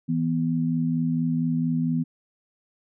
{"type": "tone pair together", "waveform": "sine", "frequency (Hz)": [163.04, 247.4], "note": ["E3", "B3"], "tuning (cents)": [-19, 3], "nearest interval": "perfect fifth", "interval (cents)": 722, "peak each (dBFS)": -24, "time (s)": [0.08, 2.04], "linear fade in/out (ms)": 20, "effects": []}